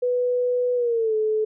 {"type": "tone with pitch glide", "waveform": "sine", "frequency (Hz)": [493.9, 432.5], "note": ["B4", "A4"], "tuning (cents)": [0, -30], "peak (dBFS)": -19, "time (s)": [0.02, 1.45], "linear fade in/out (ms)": 10, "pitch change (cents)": -230, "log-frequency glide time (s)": [0.75, 1.15], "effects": []}